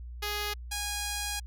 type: tone pair in turn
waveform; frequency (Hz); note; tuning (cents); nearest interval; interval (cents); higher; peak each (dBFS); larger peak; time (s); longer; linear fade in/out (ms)
5% pulse; 415.3 / 822.5; G#4 / G#5; 0 / -17; octave; 1183; second; -20; neither; 0.22-0.54 / 0.71-1.4; second; 10
effects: added 60 Hz sine -39 dBFS peak until 1.46 s